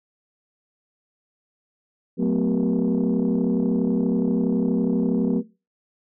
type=tone cluster; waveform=sine; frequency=183 / 220 / 252.2 / 387.2 / 475.9 Hz; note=F#3 / A3 / B3 / G4 / A#4; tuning=-19 / 0 / +36 / -21 / +36 cents; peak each=-22 / -23 / -22 / -28 / -30 dBFS; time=2.17-5.43 s; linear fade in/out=50 ms; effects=noise-tail reverb RT60 0.3 s tail -21 dB re dry + tanh soft clip ceiling -13 dBFS